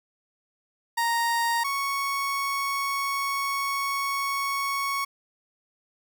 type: tone pair in turn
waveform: 30% pulse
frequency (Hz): 932.3 / 1108.7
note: A#5 / C#6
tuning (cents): 0 / 0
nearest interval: minor third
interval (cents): 300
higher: second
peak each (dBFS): -20 / -23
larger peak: first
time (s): 0.97-1.64 / 1.64-5.05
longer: second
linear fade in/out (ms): 10
effects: none